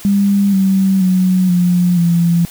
sine tone with pitch steps, 200 / 192.19 / 184.68 / 177.46 / 170.53 Hz, G3 / G3 / F#3 / F3 / F3, +35 / -34 / -3 / +28 / -41 cents, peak -9 dBFS, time 0.05-2.45 s, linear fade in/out 0 ms, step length 480 ms, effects white hiss -35 dBFS RMS until 2.5 s

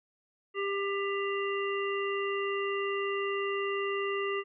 harmonic tone, 397.3 Hz, G4, 23 cents sharp, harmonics 1 / 3 / 5 / 7, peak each -31 / -36 / -38 / -39 dBFS, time 0.54-4.44 s, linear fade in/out 50 ms, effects none

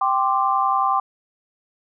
sine chord, G suspended fourth, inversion none, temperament just, 784 / 1045.3 / 1176 Hz, G5 / C6 / D6, 0 / -2 / +2 cents, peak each -21 dBFS, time 0.01-1 s, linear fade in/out 5 ms, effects none

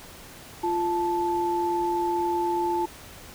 sine tone pair together, 347 / 875.8 Hz, F4 / A5, -11 / -8 cents, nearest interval octave + major third, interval 1603 cents, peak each -26 / -25 dBFS, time 0.63-2.86 s, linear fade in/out 10 ms, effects pink hiss -45 dBFS RMS until 3.34 s

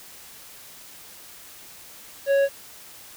sine tone with tanh clipping, 554.4 Hz, C#5, in tune, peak -18 dBFS, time 2.26-2.49 s, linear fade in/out 50 ms, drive 9 dB, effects white hiss -45 dBFS RMS until 3.16 s

